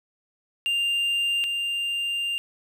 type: tone pair in turn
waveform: triangle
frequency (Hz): 2794 / 2794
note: F7 / F7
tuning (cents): 0 / 0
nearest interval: unison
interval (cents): 0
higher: neither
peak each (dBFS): -20 / -23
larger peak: first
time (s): 0.66-1.44 / 1.44-2.38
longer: second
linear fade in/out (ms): 0
effects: none